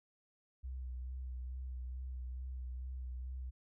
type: tone with vibrato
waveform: sine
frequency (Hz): 63.3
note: B1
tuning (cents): +43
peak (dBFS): -40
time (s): 0.63-3.51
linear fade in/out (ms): 20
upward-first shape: sine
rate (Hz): 2.3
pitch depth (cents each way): 28
effects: none